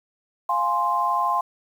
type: chord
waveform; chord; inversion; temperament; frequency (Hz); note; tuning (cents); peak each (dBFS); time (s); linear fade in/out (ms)
sine; F minor; none; equal; 698.5 / 830.6 / 1046.5; F5 / Ab5 / C6; 0 / 0 / 0; -27 / -26 / -21; 0.49-1.41; 5
effects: 8-bit